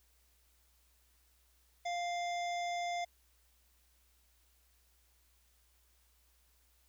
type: harmonic tone with a mistuned harmonic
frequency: 698.5 Hz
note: F5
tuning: in tune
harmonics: 1 / 3 / 5 / 7 / 9 / 10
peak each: -35 / -43 / -48 / -53 / -55 / -57 dBFS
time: 1.85-3.05 s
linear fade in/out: 10 ms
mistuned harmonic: 7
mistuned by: +68 cents
effects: added 60 Hz sine -70 dBFS peak until 6.88 s + white hiss -72 dBFS RMS until 6.88 s